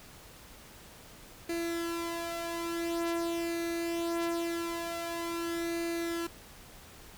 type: tone with flanger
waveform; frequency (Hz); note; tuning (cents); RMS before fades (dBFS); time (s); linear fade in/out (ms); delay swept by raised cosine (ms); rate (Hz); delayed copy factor
sawtooth; 337.5; E4; +41; -34; 1.49-6.27; 5; 0.45 to 3.45; 0.23; +0.6
effects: pink hiss -52 dBFS RMS until 7.17 s